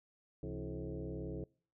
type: tone with frequency modulation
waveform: sine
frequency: 130.2 Hz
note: C3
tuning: 8 cents flat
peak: -39 dBFS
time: 0.43-1.44 s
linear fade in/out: 2 ms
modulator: 99.3 Hz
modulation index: 3.7
effects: noise-tail reverb RT60 0.5 s tail -26 dB re dry